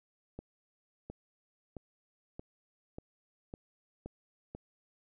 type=accelerating click train; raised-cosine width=2 ms; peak=-29 dBFS; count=8; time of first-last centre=0.39-4.55 s; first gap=710 ms; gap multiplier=0.94; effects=none